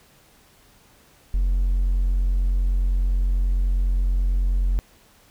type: tone with hard clipping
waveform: triangle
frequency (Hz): 44.73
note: F1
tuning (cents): +42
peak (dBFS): -18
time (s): 1.34-4.79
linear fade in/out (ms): 0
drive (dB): 4
effects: pink hiss -55 dBFS RMS until 5.3 s